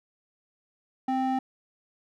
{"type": "ring-modulated tone", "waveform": "triangle", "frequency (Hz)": 523.3, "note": "C5", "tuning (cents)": 0, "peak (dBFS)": -19, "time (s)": [1.08, 1.39], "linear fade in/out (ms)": 5, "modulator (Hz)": 263, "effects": []}